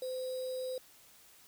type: tone with sample-and-hold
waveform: sine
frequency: 513 Hz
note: C5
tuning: 34 cents flat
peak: -35 dBFS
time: 0.02-0.78 s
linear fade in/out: 2 ms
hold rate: 4410 Hz
effects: white hiss -60 dBFS RMS until 1.47 s